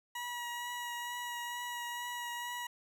20% pulse tone with vibrato, 963 Hz, B5, 44 cents flat, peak -33 dBFS, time 0.15-2.67 s, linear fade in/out 5 ms, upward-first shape triangle, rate 2.2 Hz, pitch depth 16 cents each way, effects none

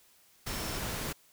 sine tone in noise, 5370 Hz, E8, 31 cents sharp, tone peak -46 dBFS, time 0.47-0.78 s, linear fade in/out 10 ms, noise pink, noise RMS -36 dBFS, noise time 0.46-1.13 s, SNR -13 dB, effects white hiss -63 dBFS RMS until 1.32 s

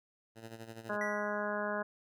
10% pulse tone with tremolo, 113.2 Hz, A2, 50 cents sharp, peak -35 dBFS, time 0.35-0.98 s, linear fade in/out 50 ms, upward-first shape sine, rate 12 Hz, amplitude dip 70%
harmonic tone, 207.7 Hz, G#3, in tune, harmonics 1 / 2 / 3 / 4 / 5 / 6 / 7 / 8, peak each -41 / -42 / -37 / -45 / -41 / -46 / -41 / -42 dBFS, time 0.89-1.83 s, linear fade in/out 10 ms
triangle tone with exponential decay, 1950 Hz, B6, 23 cents flat, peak -33 dBFS, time 1.01-1.61 s, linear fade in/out 2 ms, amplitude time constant 130 ms
effects none

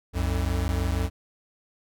square tone pair together, 63 / 89.1 Hz, B1 / F2, +35 / +35 cents, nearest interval tritone, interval 600 cents, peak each -27 dBFS, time 0.13-1.1 s, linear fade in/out 50 ms, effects none

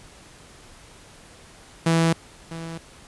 sawtooth tone with echo, 164.81 Hz, E3, in tune, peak -13 dBFS, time 1.86-2.13 s, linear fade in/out 5 ms, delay 650 ms, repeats 1, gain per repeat -15 dB, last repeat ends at 2.78 s, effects pink hiss -48 dBFS RMS until 3.07 s + resampled to 24000 Hz

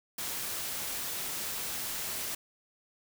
white noise, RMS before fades -36 dBFS, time 0.18-2.35 s, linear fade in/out 5 ms, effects none

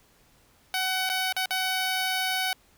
10% pulse tone with dropouts, 751 Hz, F#5, 26 cents sharp, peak -17 dBFS, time 0.74-2.53 s, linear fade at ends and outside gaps 1 ms, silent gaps 1.092-1.098 / 1.325-1.365 / 1.458-1.507 s, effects pink hiss -61 dBFS RMS until 2.77 s

